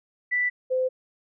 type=tone pair in turn; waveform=sine; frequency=1975.5 / 514.3 Hz; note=B6 / C5; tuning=0 / -30 cents; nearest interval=octave + major seventh; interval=2330 cents; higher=first; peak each=-21 dBFS; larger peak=neither; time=0.31-0.5 / 0.7-0.89 s; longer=neither; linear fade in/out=20 ms; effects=none